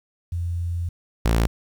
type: tone pair in turn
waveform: sine / sawtooth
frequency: 86.2 / 56.65 Hz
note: F2 / A#1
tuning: -22 / -49 cents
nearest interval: perfect fifth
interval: 727 cents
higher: first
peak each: -23 / -13 dBFS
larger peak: second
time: 0.32-0.89 / 1.25-1.47 s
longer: first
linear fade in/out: 5 ms
effects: 9-bit